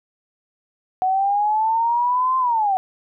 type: linear two-way sweep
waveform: sine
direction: up then down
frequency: 740 to 1046.5 to 740 Hz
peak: -16 dBFS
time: 1.02-2.77 s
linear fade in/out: 0 ms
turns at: 2.38 s
effects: none